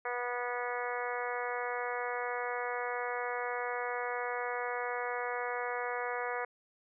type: harmonic tone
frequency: 244.2 Hz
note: B3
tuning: 19 cents flat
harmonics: 2 / 3 / 4 / 5 / 6 / 7 / 8 / 9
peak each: -38 / -40 / -41 / -42 / -43 / -43 / -44 / -45 dBFS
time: 0.05-6.45 s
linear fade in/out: 5 ms
effects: none